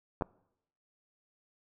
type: clicks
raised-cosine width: 1 ms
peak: -23 / -15 dBFS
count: 2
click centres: 0.211 / 0.222 s
effects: noise-tail reverb RT60 0.8 s tail -25 dB re dry